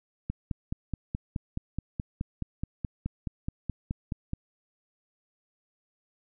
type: click train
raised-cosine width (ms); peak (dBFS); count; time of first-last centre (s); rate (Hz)
5; -18; 20; 0.3-4.334; 4.71
effects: none